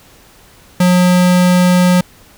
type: tone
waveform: square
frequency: 180 Hz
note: F#3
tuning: 47 cents flat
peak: -8 dBFS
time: 0.8-2.01 s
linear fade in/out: 5 ms
effects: pink hiss -44 dBFS RMS until 2.37 s